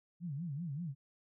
sine tone with vibrato, 155.5 Hz, D#3, 1 cent flat, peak -37 dBFS, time 0.2-0.95 s, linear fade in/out 50 ms, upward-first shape sine, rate 5.2 Hz, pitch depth 240 cents each way, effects none

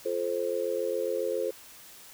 sine chord, F major, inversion none, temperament just, 349.2 / 436.5 / 523.8 Hz, F4 / A4 / C5, 0 / -14 / +2 cents, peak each -35 / -31 / -30 dBFS, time 0.05-1.51 s, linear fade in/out 10 ms, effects white hiss -50 dBFS RMS until 2.13 s

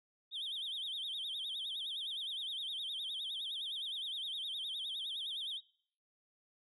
sine tone with vibrato, 3413 Hz, G#7, 47 cents sharp, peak -36 dBFS, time 0.31-5.61 s, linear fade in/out 50 ms, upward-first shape sine, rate 9.7 Hz, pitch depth 180 cents each way, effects noise-tail reverb RT60 0.6 s tail -24 dB re dry + tanh soft clip ceiling -36 dBFS

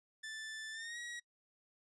sawtooth tone with pitch glide, 1760 to 1908.2 Hz, A6 to A#6, 0 to +40 cents, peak -40 dBFS, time 0.23-1.2 s, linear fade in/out 10 ms, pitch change +140 cents, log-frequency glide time 0.72-0.98 s, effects noise-tail reverb RT60 0.1 s tail -24 dB re dry + resampled to 22050 Hz

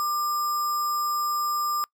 sine tone with sample-and-hold, 1192 Hz, D6, 25 cents sharp, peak -23 dBFS, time 0-1.84 s, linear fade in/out 0 ms, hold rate 6300 Hz, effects noise-tail reverb RT60 0.1 s tail -24 dB re dry

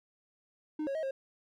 triangle tone with pitch steps, 306.5 / 549 / 634 / 537 Hz, D#4 / C#5 / D#5 / C5, -26 / -17 / +32 / +45 cents, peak -30 dBFS, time 0.79-1.11 s, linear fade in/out 5 ms, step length 80 ms, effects none

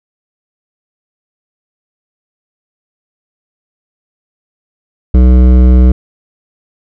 sine tone with hard clipping, 62.6 Hz, B1, 24 cents sharp, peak -4 dBFS, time 5.14-5.92 s, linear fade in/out 5 ms, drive 13 dB, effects none

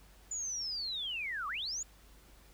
sine linear two-way sweep, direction down then up, 7040 to 1100 to 7040 Hz, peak -35 dBFS, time 0.31-1.83 s, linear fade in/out 5 ms, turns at 1.48 s, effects added 50 Hz sine -59 dBFS peak until 2.53 s + pink hiss -62 dBFS RMS until 2.53 s

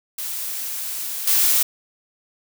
blue noise with level steps, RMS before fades -28 / -17 dBFS, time 0.18-1.63 s, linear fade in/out 5 ms, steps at 1.27 s, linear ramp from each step 5 ms, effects none

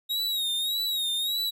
45% pulse tone with vibrato, 3782 Hz, A#7, 24 cents sharp, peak -25 dBFS, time 0.09-1.51 s, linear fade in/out 20 ms, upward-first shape sine, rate 1.7 Hz, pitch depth 78 cents each way, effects none

